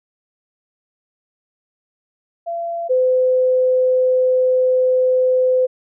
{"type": "tone pair in turn", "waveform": "sine", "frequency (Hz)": [680, 510.4], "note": ["F5", "C5"], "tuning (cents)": [-46, -43], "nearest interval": "perfect fourth", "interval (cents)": 497, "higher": "first", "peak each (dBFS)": [-21, -12], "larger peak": "second", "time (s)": [[2.46, 2.89], [2.89, 5.67]], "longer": "second", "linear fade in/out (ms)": 20, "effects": []}